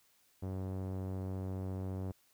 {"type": "tone with low-pass filter", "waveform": "sawtooth", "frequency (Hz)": 94.5, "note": "F#2", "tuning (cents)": 37, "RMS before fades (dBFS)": -39, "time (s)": [0.42, 2.12], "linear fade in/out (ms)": 10, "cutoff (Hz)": 660, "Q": 0.77, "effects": ["white hiss -70 dBFS RMS until 2.33 s"]}